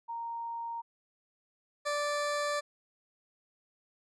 sine / 20% pulse tone pair in turn, 929 / 585.2 Hz, A#5 / D5, -6 / -6 cents, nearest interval minor sixth, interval 800 cents, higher first, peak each -35 / -25 dBFS, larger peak second, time 0.08-0.82 / 1.85-2.61 s, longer second, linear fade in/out 20 ms, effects resampled to 22050 Hz

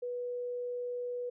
sine tone, 489.7 Hz, B4, 15 cents flat, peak -34 dBFS, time 0.02-1.3 s, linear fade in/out 10 ms, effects none

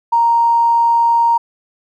triangle tone with tanh clipping, 932.3 Hz, A#5, in tune, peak -9 dBFS, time 0.12-1.38 s, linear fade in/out 10 ms, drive 3 dB, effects none

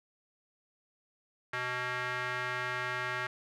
square tone with band-pass filter, 125.1 Hz, B2, 23 cents sharp, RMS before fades -35 dBFS, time 1.53-3.27 s, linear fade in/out 5 ms, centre 1700 Hz, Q 2.2, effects none

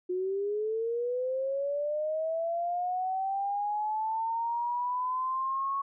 sine linear sweep, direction up, 358.3 to 1108 Hz, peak -28 dBFS, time 0.09-5.82 s, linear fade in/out 10 ms, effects none

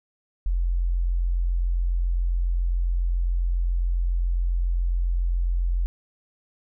sine tone, 43.65 Hz, F1, in tune, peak -20 dBFS, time 0.46-5.86 s, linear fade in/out 0 ms, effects none

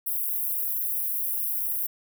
white high-pass noise, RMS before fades -28 dBFS, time 0.06-1.87 s, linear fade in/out 10 ms, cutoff 11000 Hz, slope 48 dB/octave, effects none

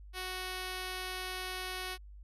5% pulse tone, 370 Hz, F#4, in tune, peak -26 dBFS, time 0.13-1.98 s, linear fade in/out 50 ms, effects added 50 Hz sine -48 dBFS peak until 2.23 s + resampled to 32000 Hz

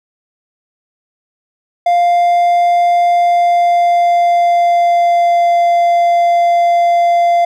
triangle tone with pitch glide, 698.5 to 691.3 Hz, F5 to F5, 0 to -18 cents, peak -6 dBFS, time 1.86-7.45 s, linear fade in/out 5 ms, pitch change -18 cents, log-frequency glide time 3.1-5.54 s, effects none

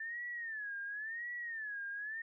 sine tone with vibrato, 1766 Hz, A6, 6 cents sharp, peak -39 dBFS, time 0-2.22 s, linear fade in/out 5 ms, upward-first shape sine, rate 0.94 Hz, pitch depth 160 cents each way, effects none

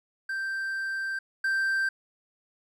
triangle tone pair in turn, 1568 / 1568 Hz, G6 / G6, 0 / 0 cents, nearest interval unison, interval 0 cents, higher neither, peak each -27 / -22 dBFS, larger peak second, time 0.29-1.19 / 1.44-1.89 s, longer first, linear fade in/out 5 ms, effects none

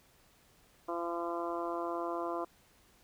harmonic tone, 170.7 Hz, F3, 39 cents flat, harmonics 2 / 3 / 4 / 5 / 6 / 7 / 8, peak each -38 / -42 / -39 / -49 / -40 / -44 / -50 dBFS, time 0.88-2.45 s, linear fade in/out 10 ms, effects pink hiss -65 dBFS RMS until 3.03 s

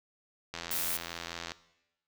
click train, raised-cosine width 0.2 ms, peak -20 dBFS, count 84, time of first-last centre 0.54-1.519 s, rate 84.8 Hz
blue noise, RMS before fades -33 dBFS, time 0.71-0.97 s, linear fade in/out 2 ms
effects noise-tail reverb RT60 0.9 s tail -17 dB re dry

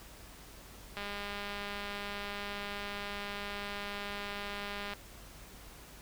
click train, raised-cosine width 0.3 ms, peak -24 dBFS, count 806, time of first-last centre 0.97-4.936 s, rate 203 Hz, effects added 50 Hz sine -55 dBFS peak until 6.01 s + pink hiss -53 dBFS RMS until 6.01 s

